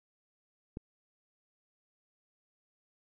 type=click; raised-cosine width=3 ms; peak=-26 dBFS; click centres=0.771 s; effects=none